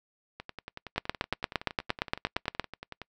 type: two click trains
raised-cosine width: 0.3 ms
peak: -23 / -10 dBFS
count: 29 / 15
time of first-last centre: 0.4-3.017 / 0.98-2.597 s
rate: 10.7 / 8.66 Hz
effects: noise-tail reverb RT60 0.1 s tail -26 dB re dry

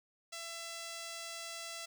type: tone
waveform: 5% pulse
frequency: 670 Hz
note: E5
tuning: 28 cents sharp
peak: -31 dBFS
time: 0.32-1.86 s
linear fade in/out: 10 ms
effects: none

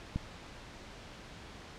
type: click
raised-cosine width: 5 ms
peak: -20 dBFS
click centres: 0.16 s
effects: pink hiss -49 dBFS RMS until 1.78 s + low-pass 5000 Hz 12 dB/octave

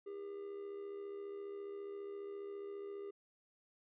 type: tone with amplitude modulation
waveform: triangle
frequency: 401.6 Hz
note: G4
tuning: 42 cents sharp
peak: -39 dBFS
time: 0.06-3.11 s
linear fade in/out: 10 ms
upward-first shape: sine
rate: 74.7 Hz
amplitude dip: 55%
effects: resampled to 8000 Hz

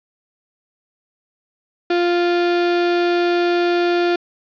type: tone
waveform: 35% pulse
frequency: 349.2 Hz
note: F4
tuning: in tune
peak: -13 dBFS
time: 1.9-4.16 s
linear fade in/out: 5 ms
effects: resampled to 11025 Hz + 9-bit

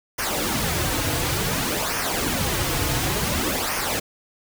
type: noise with flanger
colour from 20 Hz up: pink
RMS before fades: -24 dBFS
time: 0.18-4 s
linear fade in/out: 10 ms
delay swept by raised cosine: 0.25 to 5.25 ms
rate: 0.56 Hz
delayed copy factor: -0.65
effects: none

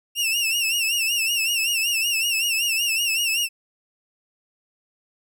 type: tone with vibrato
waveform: sawtooth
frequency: 2734 Hz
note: F7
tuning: 37 cents flat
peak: -17 dBFS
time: 0.15-3.49 s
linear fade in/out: 50 ms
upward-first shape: sine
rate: 5.3 Hz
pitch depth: 94 cents each way
effects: none

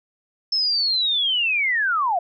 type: linear sweep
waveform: sine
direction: down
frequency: 5300 to 659.3 Hz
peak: -18 dBFS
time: 0.52-2.19 s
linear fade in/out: 5 ms
effects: none

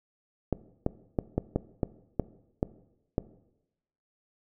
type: clicks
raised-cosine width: 2 ms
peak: -12 dBFS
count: 9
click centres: 0.527 / 0.864 / 1.188 / 1.38 / 1.56 / 1.832 / 2.197 / 2.629 / 3.181 s
effects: noise-tail reverb RT60 0.9 s tail -18 dB re dry

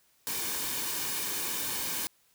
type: noise with comb filter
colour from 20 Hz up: white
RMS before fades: -33 dBFS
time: 0.27-2.07 s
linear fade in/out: 0 ms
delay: 1.5 ms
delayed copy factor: -0.55
effects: white hiss -67 dBFS RMS until 2.34 s

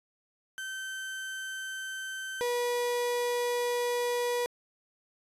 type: tone pair in turn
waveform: 35% pulse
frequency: 1545 / 484.8 Hz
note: G6 / B4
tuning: -26 / -32 cents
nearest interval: octave + minor sixth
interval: 2006 cents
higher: first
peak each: -34 / -26 dBFS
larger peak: second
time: 0.58-2.41 / 2.41-4.46 s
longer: second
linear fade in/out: 0 ms
effects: resampled to 32000 Hz

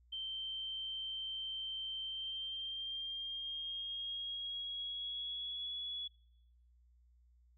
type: tone with pitch glide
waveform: sine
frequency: 3122 to 3385 Hz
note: G7 to G#7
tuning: -8 to +32 cents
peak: -39 dBFS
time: 0.12-6.08 s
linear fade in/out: 10 ms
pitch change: +140 cents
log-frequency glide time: 2.04-5.73 s
effects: noise-tail reverb RT60 0.9 s tail -24 dB re dry + added 60 Hz sine -64 dBFS peak until 7.57 s

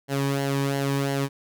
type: tone with flanger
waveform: sawtooth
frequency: 138.59 Hz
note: C#3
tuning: in tune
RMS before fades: -25 dBFS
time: 0.08-1.29 s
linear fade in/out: 50 ms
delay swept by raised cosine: 0.81 to 1.49 ms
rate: 2.9 Hz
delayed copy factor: -0.6
effects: none

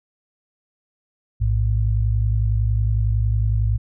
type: tone pair together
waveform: sine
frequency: 57.18 / 108.1 Hz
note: A#1 / A2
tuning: -33 / -30 cents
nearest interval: major seventh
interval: 1103 cents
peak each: -19 dBFS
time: 1.4-3.78 s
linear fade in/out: 20 ms
effects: none

